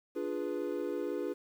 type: chord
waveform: triangle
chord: D diminished seventh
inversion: none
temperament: equal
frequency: 293.7 / 349.2 / 415.3 / 493.9 Hz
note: D4 / F4 / Ab4 / Cb5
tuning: 0 / 0 / 0 / 0 cents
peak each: -37 / -36 / -36 / -37 dBFS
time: 0.15-1.34 s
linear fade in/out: 20 ms
effects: 10-bit